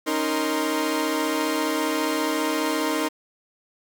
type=tone cluster; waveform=sawtooth; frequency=276.6 / 311.4 / 464.7 / 1046 Hz; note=C#4 / D#4 / A#4 / C6; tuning=-4 / +2 / -5 / -1 cents; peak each=-26 / -21 / -25 / -27 dBFS; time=0.06-3.09 s; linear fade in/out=20 ms; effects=9-bit